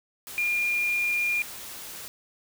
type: tone in noise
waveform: sine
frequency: 2411 Hz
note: D7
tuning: 45 cents sharp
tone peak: -23 dBFS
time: 0.38-1.42 s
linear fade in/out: 0 ms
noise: white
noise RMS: -40 dBFS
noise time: 0.27-2.08 s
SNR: +14 dB
effects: none